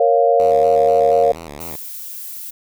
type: chord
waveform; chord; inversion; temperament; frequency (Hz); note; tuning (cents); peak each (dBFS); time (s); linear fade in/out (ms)
sine; Bb minor; none; equal; 466.2 / 554.4 / 698.5; Bb4 / Db5 / F5; 0 / 0 / 0; -15; 0-1.32; 5
type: tone with vibrato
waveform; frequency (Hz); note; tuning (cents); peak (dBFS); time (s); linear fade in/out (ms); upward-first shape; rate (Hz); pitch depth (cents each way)
5% pulse; 77.9; D#2; +3; -20; 0.4-1.76; 0; square; 4.2; 120
type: noise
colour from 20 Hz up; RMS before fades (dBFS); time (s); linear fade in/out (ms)
violet; -31; 1.6-2.51; 10
effects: none